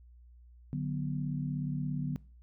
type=chord; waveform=sine; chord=B minor; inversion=first; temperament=just; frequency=148.16 / 185.21 / 246.9 Hz; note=D3 / F#3 / B3; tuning=+16 / +2 / 0 cents; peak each=-33 / -38 / -38 dBFS; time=0.73-2.16 s; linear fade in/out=0 ms; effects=noise-tail reverb RT60 0.4 s tail -22 dB re dry + added 60 Hz sine -53 dBFS peak until 2.42 s